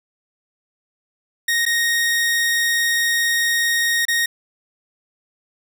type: tone with dropouts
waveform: sawtooth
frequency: 1864.7 Hz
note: A#6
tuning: in tune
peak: -13 dBFS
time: 1.48-4.26 s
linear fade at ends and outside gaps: 5 ms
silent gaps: 1.654-1.662 / 4.053-4.082 s
effects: none